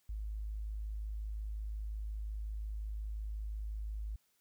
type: tone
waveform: sine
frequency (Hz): 52.8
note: G#1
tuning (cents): +29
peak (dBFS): -37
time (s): 0.09-4.16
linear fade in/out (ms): 5
effects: white hiss -75 dBFS RMS until 4.4 s